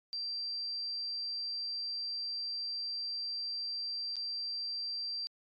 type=tone with dropouts; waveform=sine; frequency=4707 Hz; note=D8; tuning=3 cents sharp; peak=-35 dBFS; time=0.13-5.27 s; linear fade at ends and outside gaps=0 ms; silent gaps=4.157-4.166 s; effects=AAC 32 kbps